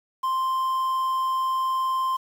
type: tone with quantisation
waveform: triangle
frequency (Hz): 1046.5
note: C6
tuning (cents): 0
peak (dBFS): -20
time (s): 0.23-2.17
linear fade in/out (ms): 10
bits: 8
effects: none